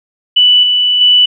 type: tone with level steps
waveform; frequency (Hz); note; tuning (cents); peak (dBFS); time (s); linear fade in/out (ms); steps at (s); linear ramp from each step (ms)
sine; 2971; F#7; +6; -4 / -8 / -4; 0.36-1.26; 10; 0.63 / 1.01; 2
effects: none